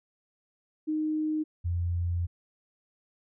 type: tone pair in turn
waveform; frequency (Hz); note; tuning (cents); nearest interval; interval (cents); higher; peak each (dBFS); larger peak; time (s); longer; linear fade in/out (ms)
sine; 309.2 / 86.77; D#4 / F2; -11 / -11; octave + minor seventh; 2200; first; -26; neither; 0.87-1.44 / 1.64-2.27; second; 20
effects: none